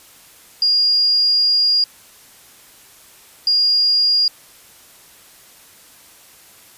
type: tone bursts at uneven times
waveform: sine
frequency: 4836 Hz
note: D8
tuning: 50 cents sharp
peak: -12 dBFS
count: 2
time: 0.62-1.84 / 3.47-4.28 s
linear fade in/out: 2 ms
effects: white hiss -46 dBFS RMS until 6.77 s + resampled to 32000 Hz